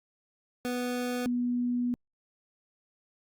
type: tone pair in turn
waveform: 25% pulse / sine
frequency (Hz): 246.9 / 244.2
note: B3 / B3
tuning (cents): 0 / -19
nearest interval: unison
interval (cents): 19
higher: first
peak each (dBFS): -26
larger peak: neither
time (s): 0.65-1.26 / 1.26-1.94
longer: second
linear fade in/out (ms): 0
effects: Opus 48 kbps